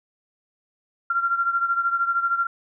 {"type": "beating tone pair", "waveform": "sine", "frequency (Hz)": [1375, 1388], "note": ["F6", "F6"], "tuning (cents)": [-27, -11], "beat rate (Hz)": 13, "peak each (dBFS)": [-21, -26], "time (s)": [1.1, 2.47], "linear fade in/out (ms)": 5, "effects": []}